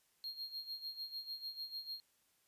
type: tone with tremolo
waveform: triangle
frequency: 4237 Hz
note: C8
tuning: 21 cents sharp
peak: -39 dBFS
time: 0.24-2 s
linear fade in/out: 0 ms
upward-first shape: sine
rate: 6.7 Hz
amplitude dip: 75%
effects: white hiss -75 dBFS RMS until 2.47 s + resampled to 32000 Hz